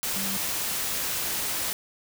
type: tone in noise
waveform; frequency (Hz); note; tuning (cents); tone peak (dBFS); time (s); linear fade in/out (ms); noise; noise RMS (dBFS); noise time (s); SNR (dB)
sine; 194.7; G3; -12; -34; 0.16-0.37; 0; white; -29; 0.03-1.73; -8
effects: none